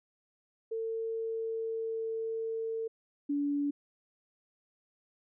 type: tone pair in turn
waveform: sine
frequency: 449.9 / 286.9 Hz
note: A4 / D4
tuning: +39 / -40 cents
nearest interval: minor sixth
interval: 779 cents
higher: first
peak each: -32 / -28 dBFS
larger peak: second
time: 0.71-2.88 / 3.29-3.71 s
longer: first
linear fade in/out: 10 ms
effects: none